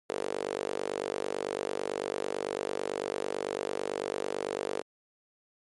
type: tone with high-pass filter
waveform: sawtooth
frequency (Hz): 49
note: G1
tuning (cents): 0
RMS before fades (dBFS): -34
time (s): 0.09-4.82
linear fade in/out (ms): 10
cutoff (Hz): 450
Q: 3.9
effects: MP3 48 kbps